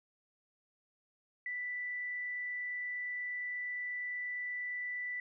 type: tone with frequency modulation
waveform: sine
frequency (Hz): 1977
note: B6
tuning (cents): +1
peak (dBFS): -36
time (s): 1.46-5.2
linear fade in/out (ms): 2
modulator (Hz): 28.5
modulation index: 0.29
effects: none